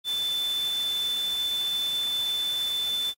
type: tone in noise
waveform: sine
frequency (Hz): 3520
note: A7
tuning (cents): 0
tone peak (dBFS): -25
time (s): 0.04-3.14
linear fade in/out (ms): 50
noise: white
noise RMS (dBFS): -40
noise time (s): 0.04-3.14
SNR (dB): +12
effects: AAC 48 kbps